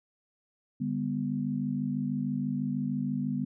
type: chord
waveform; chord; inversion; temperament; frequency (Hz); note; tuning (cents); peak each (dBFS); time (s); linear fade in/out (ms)
sine; G major; second; equal with one note detuned; 146.83 / 200.7 / 246.9; D3 / G3 / B3; 0 / +41 / 0; -34 / -33 / -31; 0.8-3.45; 10
effects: none